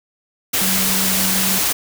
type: tone in noise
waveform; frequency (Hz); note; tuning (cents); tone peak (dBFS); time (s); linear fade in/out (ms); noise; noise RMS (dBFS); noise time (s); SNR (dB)
sine; 190; F#3; +46; -23; 0.61-1.59; 10; white; -18; 0.53-1.73; -8
effects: none